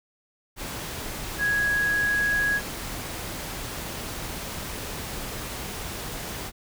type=tone in noise; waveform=sine; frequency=1661.2 Hz; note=G#6; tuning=in tune; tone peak=-21 dBFS; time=1.38-2.61 s; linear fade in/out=50 ms; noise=pink; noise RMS=-34 dBFS; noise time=0.56-6.52 s; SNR=+10 dB; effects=none